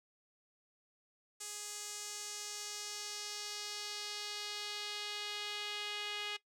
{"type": "tone with band-pass filter sweep", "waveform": "sawtooth", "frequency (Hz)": 415.3, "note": "G#4", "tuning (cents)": 0, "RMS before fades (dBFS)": -43, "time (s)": [1.4, 6.37], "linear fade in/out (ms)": 10, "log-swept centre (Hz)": [7600, 3100], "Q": 1.9, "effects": ["noise-tail reverb RT60 0.1 s tail -17 dB re dry"]}